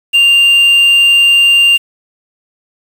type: tone with quantisation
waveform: triangle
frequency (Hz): 2791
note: F7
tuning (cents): -2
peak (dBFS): -3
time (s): 0.13-1.78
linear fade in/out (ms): 20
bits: 5
effects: none